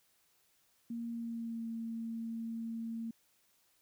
sine tone with pitch glide, 233.1 to 227.9 Hz, A#3 to A#3, 0 to -39 cents, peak -37 dBFS, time 0.9-3.11 s, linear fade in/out 5 ms, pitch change -39 cents, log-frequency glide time 1.1-1.68 s, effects white hiss -72 dBFS RMS until 3.81 s

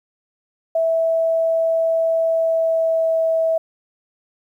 sine tone with pitch glide, 655 to 650.5 Hz, E5 to E5, -11 to -23 cents, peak -15 dBFS, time 0.75-3.58 s, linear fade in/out 5 ms, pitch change -12 cents, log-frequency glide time 2.25-3.21 s, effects 9-bit

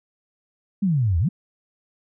sine exponential two-way sweep, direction down then up, 210.7 to 77.78 to 210.7 Hz, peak -17 dBFS, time 0.82-1.29 s, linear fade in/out 10 ms, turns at 1.19 s, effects none

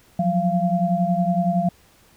sine tone cluster, 174.5 / 185.3 / 689 Hz, F3 / F#3 / F5, -1 / +3 / -24 cents, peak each -22 dBFS, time 0.19-1.69 s, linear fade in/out 5 ms, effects pink hiss -55 dBFS RMS until 2.16 s

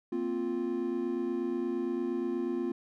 triangle chord, Bb suspended second, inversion none, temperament equal, 233.1 / 261.6 / 349.2 Hz, Bb3 / C4 / F4, 0 / 0 / 0 cents, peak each -35 / -33 / -30 dBFS, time 0.12-2.72 s, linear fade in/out 5 ms, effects none

